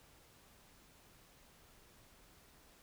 silence, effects pink hiss -64 dBFS RMS until 2.82 s

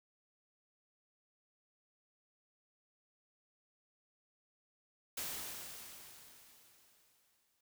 white noise with exponential decay, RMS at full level -40 dBFS, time 5.17-7.61 s, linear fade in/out 5 ms, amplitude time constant 530 ms, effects none

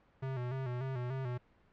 square tone with vibrato, 128 Hz, C3, 38 cents flat, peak -36 dBFS, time 0.22-1.38 s, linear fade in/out 10 ms, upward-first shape square, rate 3.4 Hz, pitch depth 66 cents each way, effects pink hiss -67 dBFS RMS until 1.72 s + low-pass 2000 Hz 12 dB/octave

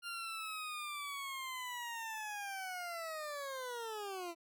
20% pulse linear sweep, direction down, 1405 to 330.8 Hz, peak -36 dBFS, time 0.02-4.35 s, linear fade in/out 50 ms, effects none

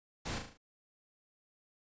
pink noise with echo, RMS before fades -39 dBFS, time 0.25-0.39 s, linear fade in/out 10 ms, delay 37 ms, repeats 5, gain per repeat -5 dB, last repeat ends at 0.575 s, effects resampled to 16000 Hz

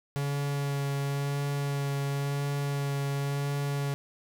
45% pulse tone with vibrato, 141 Hz, C#3, 30 cents sharp, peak -28 dBFS, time 0.16-3.94 s, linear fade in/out 0 ms, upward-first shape sine, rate 0.95 Hz, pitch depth 13 cents each way, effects none

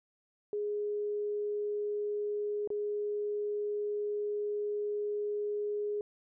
sine tone with dropouts, 415.3 Hz, G#4, in tune, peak -31 dBFS, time 0.53-6.01 s, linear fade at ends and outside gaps 1 ms, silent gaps 2.675-2.703 s, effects none

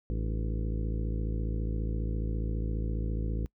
harmonic tone with a mistuned harmonic, 54.7 Hz, A1, 9 cents flat, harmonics 1 / 2 / 3 / 4 / 5 / 6 / 7 / 8 / 9, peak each -30 / -36 / -40 / -42 / -44 / -46 / -47 / -48 / -49 dBFS, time 0.1-3.46 s, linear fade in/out 0 ms, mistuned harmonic 5, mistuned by +110 cents, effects noise-tail reverb RT60 0.1 s tail -25 dB re dry

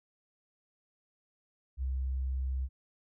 sine tone, 65.41 Hz, C2, in tune, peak -30 dBFS, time 1.77-2.69 s, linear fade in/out 50 ms, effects none

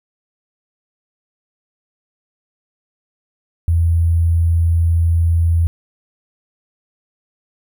sine tone with sample-and-hold, 83.7 Hz, E2, 27 cents sharp, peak -11 dBFS, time 3.68-5.67 s, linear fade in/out 0 ms, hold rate 11025 Hz, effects none

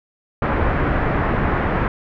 pink low-pass noise, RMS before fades -19 dBFS, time 0.42-1.88 s, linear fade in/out 2 ms, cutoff 1900 Hz, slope 24 dB/octave, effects none

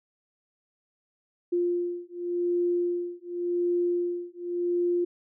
sine beating tone pair, 350 / 350.89 Hz, F4 / F4, +4 / +8 cents, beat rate 0.89 Hz, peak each -28 dBFS, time 1.52-5.05 s, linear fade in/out 10 ms, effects none

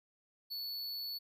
square tone, 4435 Hz, C#8, in tune, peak -39 dBFS, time 0.5-1.19 s, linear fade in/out 20 ms, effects none

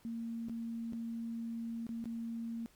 sine tone with dropouts, 230 Hz, A#3, 23 cents flat, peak -37 dBFS, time 0.05-2.66 s, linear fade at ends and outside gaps 0 ms, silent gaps 0.485-0.496 / 0.924-0.933 / 1.867-1.891 / 2.041-2.056 s, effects pink hiss -66 dBFS RMS until 2.75 s + MP3 96 kbps

